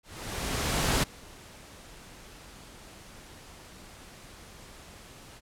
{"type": "noise with ADSR envelope", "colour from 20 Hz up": "pink", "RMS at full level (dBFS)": -25, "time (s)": [0.03, 5.41], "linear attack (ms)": 1000, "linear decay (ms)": 11, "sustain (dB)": -24, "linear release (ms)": 40, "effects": ["low-pass 11000 Hz 12 dB/octave"]}